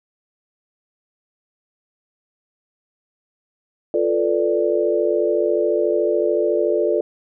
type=chord; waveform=sine; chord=B half-diminished seventh; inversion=second; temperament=equal; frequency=349.2 / 440 / 493.9 / 587.3 Hz; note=F4 / A4 / B4 / D5; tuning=0 / 0 / 0 / 0 cents; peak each=-21 / -20 / -25 / -21 dBFS; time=3.94-7.01 s; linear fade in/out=2 ms; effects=none